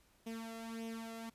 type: tone with flanger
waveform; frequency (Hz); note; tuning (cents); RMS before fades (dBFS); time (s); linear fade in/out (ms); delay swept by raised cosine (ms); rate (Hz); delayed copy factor
sawtooth; 226.9; A#3; -47; -45; 0.26-1.3; 10; 0.33 to 1.53; 1.7; +0.7
effects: pink hiss -70 dBFS RMS until 1.34 s + resampled to 32000 Hz